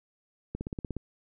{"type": "click train", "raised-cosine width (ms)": 3, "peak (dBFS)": -21, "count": 8, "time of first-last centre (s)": [0.55, 0.967], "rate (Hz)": 16.8, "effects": []}